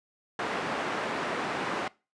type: band-pass noise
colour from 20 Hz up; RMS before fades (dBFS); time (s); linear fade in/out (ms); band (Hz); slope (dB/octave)
white; -32; 0.39-1.88; 2; 190 to 1400; 12
effects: noise-tail reverb RT60 0.3 s tail -22 dB re dry + resampled to 22050 Hz

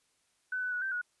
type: tone with pitch steps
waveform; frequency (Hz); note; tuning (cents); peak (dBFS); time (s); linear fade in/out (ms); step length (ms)
sine; 1506 / 1496 / 1468 / 1558 / 1457; F#6 / F#6 / F#6 / G6 / F#6; +30 / +19 / -14 / -11 / -27; -31; 0.52-1.015; 5; 99
effects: white hiss -73 dBFS RMS until 1.2 s + resampled to 24000 Hz

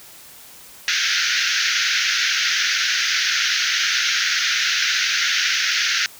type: band-pass noise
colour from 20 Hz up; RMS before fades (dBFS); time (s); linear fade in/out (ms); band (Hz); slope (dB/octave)
pink; -20; 0.88-6.06; 0; 1400 to 6400; 96
effects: white hiss -43 dBFS RMS until 6.19 s

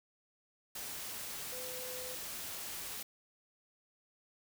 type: tone in noise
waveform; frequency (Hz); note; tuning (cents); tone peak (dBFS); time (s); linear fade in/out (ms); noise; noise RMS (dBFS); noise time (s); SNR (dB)
sine; 506; B4; +42; -46; 1.52-2.15; 5; white; -43; 0.75-3.03; -6
effects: none

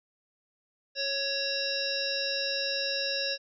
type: harmonic tone with a mistuned harmonic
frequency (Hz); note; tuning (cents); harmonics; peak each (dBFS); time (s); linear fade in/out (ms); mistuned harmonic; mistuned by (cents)
550; C#5; -14; 1 / 3 / 5 / 7 / 9 / 10; -35 / -37 / -36 / -36 / -37 / -33; 0.95-3.38; 50; 3; +20
effects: none

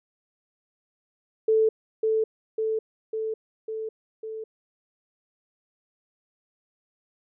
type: tone with echo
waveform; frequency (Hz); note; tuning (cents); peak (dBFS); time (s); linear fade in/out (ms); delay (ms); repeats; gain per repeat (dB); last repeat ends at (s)
sine; 440; A4; 0; -17; 1.48-1.69; 5; 550; 5; -3; 4.44
effects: none

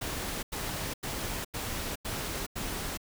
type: noise bursts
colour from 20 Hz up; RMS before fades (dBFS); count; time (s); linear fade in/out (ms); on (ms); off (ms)
pink; -35; 6; 0.01-2.975; 10; 420; 89
effects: none

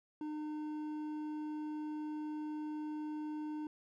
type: tone with hard clipping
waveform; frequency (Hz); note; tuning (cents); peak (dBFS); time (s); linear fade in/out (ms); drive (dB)
triangle; 304; D#4; -40; -40; 0.21-3.67; 2; 10
effects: none

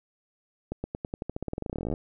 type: accelerating click train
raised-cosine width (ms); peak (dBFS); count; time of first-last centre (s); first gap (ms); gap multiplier
2; -18; 27; 0.72-1.939; 120; 0.91
effects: none

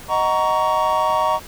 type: chord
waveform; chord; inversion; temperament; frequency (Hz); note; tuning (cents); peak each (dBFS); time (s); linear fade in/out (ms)
triangle; D# minor seventh; none; just; 622.3 / 746.7 / 933.4 / 1120.1; D#5 / F#5 / A#5 / C#6; 0 / +16 / +2 / +18; -20 / -23 / -18 / -19; 0.08-1.4; 50
effects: pink hiss -39 dBFS RMS until 1.47 s

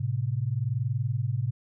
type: tone pair together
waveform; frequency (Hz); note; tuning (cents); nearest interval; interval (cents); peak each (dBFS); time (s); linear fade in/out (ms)
sine; 110 / 130.81; A2 / C3; 0 / 0; minor third; 300; -28; 0-1.51; 10
effects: none

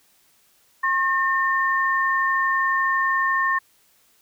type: tone pair together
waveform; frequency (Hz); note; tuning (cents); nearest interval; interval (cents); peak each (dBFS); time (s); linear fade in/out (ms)
sine; 1078.2 / 1812; C#6 / A#6; -48 / -50; major sixth; 898; -21; 0.83-3.59; 10
effects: white hiss -60 dBFS RMS until 4.21 s

